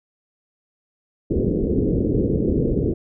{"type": "low-pass noise", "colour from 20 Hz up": "white", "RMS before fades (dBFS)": -20, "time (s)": [1.3, 2.94], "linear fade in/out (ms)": 10, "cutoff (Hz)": 450, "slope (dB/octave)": 48, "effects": []}